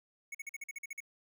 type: tone bursts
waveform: square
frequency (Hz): 2212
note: C#7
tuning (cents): -4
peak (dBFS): -40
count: 10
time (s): 0.32-1.004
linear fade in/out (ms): 5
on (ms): 27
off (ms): 46
effects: none